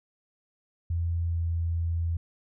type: tone with pitch glide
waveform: sine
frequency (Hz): 84.6 to 83.82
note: E2 to E2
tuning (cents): +45 to +29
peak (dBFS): -25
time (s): 0.9-2.17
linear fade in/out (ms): 5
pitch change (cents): -16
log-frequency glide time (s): 1.27-1.38
effects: none